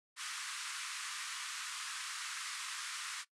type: band-pass noise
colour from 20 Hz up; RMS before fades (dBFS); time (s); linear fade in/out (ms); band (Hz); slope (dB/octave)
pink; -43; 0.16-3.25; 50; 1100 to 10000; 48
effects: noise-tail reverb RT60 0.1 s tail -18 dB re dry